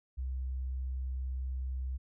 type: tone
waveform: sine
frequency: 64.6 Hz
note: C2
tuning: 21 cents flat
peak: -33 dBFS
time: 0.17-1.98 s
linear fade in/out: 20 ms
effects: none